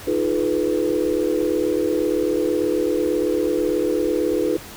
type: chord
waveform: sine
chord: F half-diminished seventh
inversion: third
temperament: equal with one note detuned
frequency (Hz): 311.1 / 349.2 / 425.7 / 493.9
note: Eb4 / F4 / Ab4 / Cb5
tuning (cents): 0 / 0 / +43 / 0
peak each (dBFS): -23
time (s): 0.07-4.57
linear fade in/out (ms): 5
effects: tanh soft clip ceiling -7 dBFS + pink hiss -38 dBFS RMS until 4.76 s